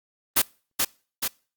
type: noise with echo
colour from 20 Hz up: white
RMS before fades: -18 dBFS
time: 0.36-0.42 s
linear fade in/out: 10 ms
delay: 430 ms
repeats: 2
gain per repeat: -4 dB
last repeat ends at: 1.28 s
effects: noise-tail reverb RT60 0.4 s tail -25 dB re dry + Opus 32 kbps